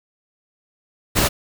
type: noise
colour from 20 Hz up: pink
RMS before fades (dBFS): -17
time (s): 1.15-1.29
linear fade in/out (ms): 20
effects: none